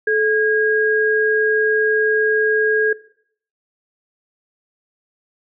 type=tone pair together; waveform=sine; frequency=433.1 / 1635 Hz; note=A4 / G#6; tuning=-27 / -28 cents; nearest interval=octave + major seventh; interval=2299 cents; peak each=-17 dBFS; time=0.07-2.93 s; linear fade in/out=5 ms; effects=noise-tail reverb RT60 0.6 s tail -18 dB re dry